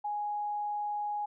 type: tone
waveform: sine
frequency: 830.6 Hz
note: G#5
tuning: in tune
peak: -31 dBFS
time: 0.04-1.26 s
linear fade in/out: 10 ms
effects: none